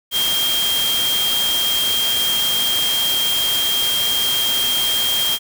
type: tone in noise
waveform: sine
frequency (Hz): 3209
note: G7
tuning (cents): +40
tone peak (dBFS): -17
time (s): 0.11-5.39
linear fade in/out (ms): 50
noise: white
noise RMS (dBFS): -23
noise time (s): 0.11-5.39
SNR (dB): +3
effects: none